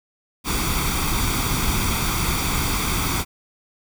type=noise with comb filter; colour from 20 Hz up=pink; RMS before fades=-22 dBFS; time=0.44-3.25 s; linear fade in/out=50 ms; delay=0.86 ms; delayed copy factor=+0.65; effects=none